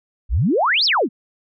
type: exponential two-way sweep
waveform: sine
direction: up then down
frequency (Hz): 44.15 to 5588 to 185.9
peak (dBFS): -14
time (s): 0.29-1.09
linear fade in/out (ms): 50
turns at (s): 0.85
effects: none